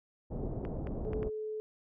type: low-pass noise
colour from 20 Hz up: pink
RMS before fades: -37 dBFS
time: 0.3-1.3 s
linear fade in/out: 20 ms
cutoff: 620 Hz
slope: 24 dB/octave
type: clicks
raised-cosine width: 0.5 ms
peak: -30 dBFS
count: 4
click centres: 0.651 / 0.871 / 1.133 / 1.23 s
type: tone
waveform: sine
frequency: 431.1 Hz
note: A4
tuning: 35 cents flat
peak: -35 dBFS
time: 1.05-1.6 s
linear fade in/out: 0 ms
effects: none